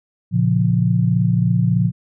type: chord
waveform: sine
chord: Bb minor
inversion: none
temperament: just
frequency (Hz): 116.54 / 139.85 / 174.81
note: Bb2 / Db3 / F3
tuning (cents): 0 / +16 / +2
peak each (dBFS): -17 / -20 / -17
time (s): 0.31-1.92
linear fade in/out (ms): 50
effects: none